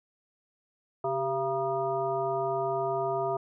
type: harmonic tone with a mistuned harmonic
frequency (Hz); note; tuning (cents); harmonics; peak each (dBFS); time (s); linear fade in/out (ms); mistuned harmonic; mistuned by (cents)
136; C#3; -33; 1 / 3 / 5 / 7 / 9; -40 / -31 / -30 / -35 / -37; 1.04-3.37; 5; 3; -67
effects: none